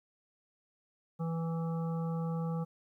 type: harmonic tone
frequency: 164.81 Hz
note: E3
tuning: in tune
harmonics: 1 / 3 / 5 / 7 / 8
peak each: -32 / -42 / -46 / -49 / -53 dBFS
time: 1.19-2.65 s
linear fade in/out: 20 ms
effects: 12-bit